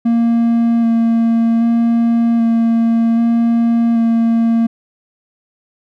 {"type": "tone with vibrato", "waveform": "triangle", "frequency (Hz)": 230.9, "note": "A#3", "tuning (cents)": -16, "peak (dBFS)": -8, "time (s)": [0.05, 4.67], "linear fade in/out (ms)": 10, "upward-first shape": "square", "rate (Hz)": 0.64, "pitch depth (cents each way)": 11, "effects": []}